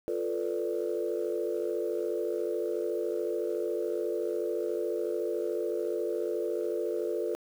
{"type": "chord", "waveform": "sine", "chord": "B half-diminished seventh", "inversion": "second", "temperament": "equal", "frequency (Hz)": [349.2, 440, 493.9, 587.3], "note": ["F4", "A4", "B4", "D5"], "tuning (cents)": [0, 0, 0, 0], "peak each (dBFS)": [-33, -32, -34, -37], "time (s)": [0.08, 7.35], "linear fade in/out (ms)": 0, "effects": ["tanh soft clip ceiling -20 dBFS", "9-bit"]}